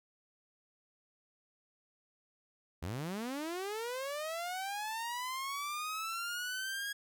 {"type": "linear sweep", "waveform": "sawtooth", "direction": "up", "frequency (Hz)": [73.9, 1655], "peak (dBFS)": -33, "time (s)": [2.82, 6.93], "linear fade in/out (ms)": 10, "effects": []}